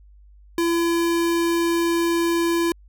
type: tone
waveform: square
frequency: 338 Hz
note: E4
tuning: 43 cents sharp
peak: -19 dBFS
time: 0.58-2.72 s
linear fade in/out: 2 ms
effects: added 50 Hz sine -46 dBFS peak until 2.88 s